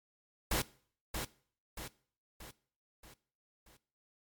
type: noise with echo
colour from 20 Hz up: pink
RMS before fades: -32 dBFS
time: 0.51-0.62 s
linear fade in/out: 5 ms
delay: 630 ms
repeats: 5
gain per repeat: -6 dB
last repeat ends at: 3.77 s
effects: noise-tail reverb RT60 0.5 s tail -20 dB re dry + MP3 96 kbps